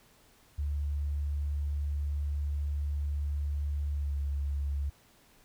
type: tone with pitch glide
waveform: sine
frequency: 72.5 to 70.76 Hz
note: D2 to C#2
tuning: -22 to +36 cents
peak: -29 dBFS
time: 0.58-4.9 s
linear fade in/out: 10 ms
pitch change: -42 cents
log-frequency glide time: 3.94-4.15 s
effects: pink hiss -62 dBFS RMS until 5.44 s